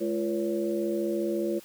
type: tone cluster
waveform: sine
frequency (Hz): 213.1 / 343.1 / 487.3 / 562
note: G#3 / F4 / B4 / C#5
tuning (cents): +45 / -31 / -23 / +24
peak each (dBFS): -33 / -28 / -35 / -33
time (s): 0-1.6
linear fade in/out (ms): 20
effects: white hiss -52 dBFS RMS until 1.64 s